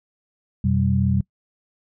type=tone cluster; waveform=sine; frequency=89 / 126.2 / 193.9 Hz; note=F2 / B2 / G3; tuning=+33 / +38 / -19 cents; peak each=-21 dBFS; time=0.64-1.21 s; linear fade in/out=5 ms; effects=noise-tail reverb RT60 0.1 s tail -24 dB re dry